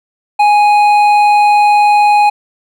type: tone with hard clipping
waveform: triangle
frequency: 830.6 Hz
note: G#5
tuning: in tune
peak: -7 dBFS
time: 0.39-2.3 s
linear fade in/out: 10 ms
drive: 11 dB
effects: none